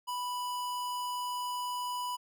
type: tone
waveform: square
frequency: 987.8 Hz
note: B5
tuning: in tune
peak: -34 dBFS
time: 0.07-2.17 s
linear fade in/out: 20 ms
effects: none